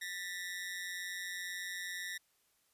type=ring-modulated tone; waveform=sawtooth; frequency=1868 Hz; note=A#6; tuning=3 cents sharp; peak=-33 dBFS; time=0.01-2.18 s; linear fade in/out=10 ms; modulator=91 Hz; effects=white hiss -74 dBFS RMS until 2.73 s + resampled to 32000 Hz